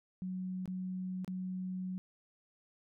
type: tone with dropouts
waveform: sine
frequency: 185 Hz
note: F#3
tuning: in tune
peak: -36 dBFS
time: 0.22-1.98 s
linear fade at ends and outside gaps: 0 ms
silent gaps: 0.657-0.677 / 1.246-1.278 s
effects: none